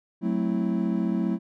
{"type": "chord", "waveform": "triangle", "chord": "F# half-diminished seventh", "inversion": "none", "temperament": "equal", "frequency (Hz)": [185, 220, 261.6, 329.6], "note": ["F#3", "A3", "C4", "E4"], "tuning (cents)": [0, 0, 0, 0], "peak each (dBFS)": [-25, -25, -30, -28], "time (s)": [0.21, 1.39], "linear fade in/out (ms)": 50, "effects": []}